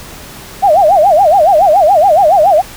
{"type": "tone with vibrato", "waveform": "sine", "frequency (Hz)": 698.5, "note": "F5", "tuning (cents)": 0, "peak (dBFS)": -4, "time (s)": [0.62, 2.62], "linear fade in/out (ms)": 20, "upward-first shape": "sine", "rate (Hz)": 7.1, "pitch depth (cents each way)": 270, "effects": ["pink hiss -31 dBFS RMS until 2.76 s"]}